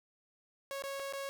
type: tone with dropouts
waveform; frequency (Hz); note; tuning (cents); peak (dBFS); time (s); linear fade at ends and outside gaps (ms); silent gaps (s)
sawtooth; 551; C#5; -11; -34; 0.71-1.29; 0; 0.822-0.838 / 0.996-0.999 / 1.125-1.135
effects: 10-bit